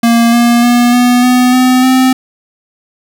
square tone with pitch steps, 233.1 / 237.2 / 241.3 / 245.5 / 249.8 / 254.2 / 258.6 Hz, A#3 / A#3 / B3 / B3 / B3 / C4 / C4, 0 / +30 / -40 / -10 / +20 / -50 / -20 cents, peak -6 dBFS, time 0.03-2.13 s, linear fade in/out 5 ms, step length 300 ms, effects none

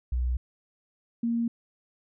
sine tone pair in turn, 61.74 / 233.1 Hz, B1 / A#3, 0 / 0 cents, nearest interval octave + major seventh, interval 2300 cents, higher second, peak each -24 dBFS, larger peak neither, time 0.12-0.37 / 1.23-1.48 s, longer neither, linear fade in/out 5 ms, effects none

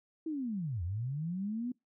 sine linear two-way sweep, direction down then up, 329.6 to 81 to 253.5 Hz, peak -33 dBFS, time 0.26-1.72 s, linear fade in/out 5 ms, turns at 0.83 s, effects noise-tail reverb RT60 0.2 s tail -24 dB re dry

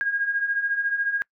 sine beating tone pair, 1619 / 1633 Hz, G#6 / G#6, -45 / -30 cents, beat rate 14 Hz, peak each -29 / -23 dBFS, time 0.01-1.22 s, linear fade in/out 0 ms, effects noise-tail reverb RT60 0.1 s tail -25 dB re dry

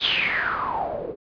white noise with low-pass filter sweep, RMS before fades -25 dBFS, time 0-1.16 s, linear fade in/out 50 ms, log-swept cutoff 3700 to 400 Hz, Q 8.6, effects resampled to 11025 Hz

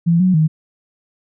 sine tone with pitch steps, 168.9 / 184.6 / 156.7 Hz, E3 / F#3 / D#3, +42 / -4 / +13 cents, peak -10 dBFS, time 0.06-0.48 s, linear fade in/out 20 ms, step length 140 ms, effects none

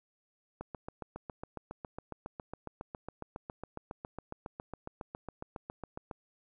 click train, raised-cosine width 1 ms, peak -26 dBFS, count 41, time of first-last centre 0.61-6.112 s, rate 7.27 Hz, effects none

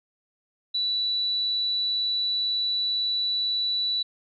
sine tone, 3951 Hz, B7, in tune, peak -23 dBFS, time 0.74-4.03 s, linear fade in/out 10 ms, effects none

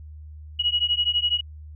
sine beating tone pair, 2902 / 2914 Hz, F#7 / F#7, -34 / -27 cents, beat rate 12 Hz, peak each -23 dBFS, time 0.59-1.41 s, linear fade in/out 10 ms, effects added 76 Hz sine -38 dBFS peak until 1.75 s

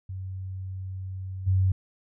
sine tone with level steps, 94.3 Hz, F#2, 33 cents sharp, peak -32 / -19 dBFS, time 0.09-1.72 s, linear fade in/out 5 ms, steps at 1.46 s, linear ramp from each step 20 ms, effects none

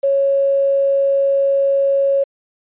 sine tone with quantisation, 552 Hz, C#5, 7 cents flat, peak -12 dBFS, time 0.03-2.24 s, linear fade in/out 10 ms, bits 7, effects resampled to 8000 Hz

